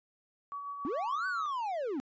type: tone with tremolo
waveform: sine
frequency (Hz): 1135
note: C#6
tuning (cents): +41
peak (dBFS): -36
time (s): 0.52-1.46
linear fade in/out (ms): 0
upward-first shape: sine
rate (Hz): 7.1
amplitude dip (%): 35
type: linear two-way sweep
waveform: triangle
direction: up then down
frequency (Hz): 239.9 to 1538 to 239.9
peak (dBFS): -30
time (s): 0.85-2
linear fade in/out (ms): 0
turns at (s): 1.27
effects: resampled to 16000 Hz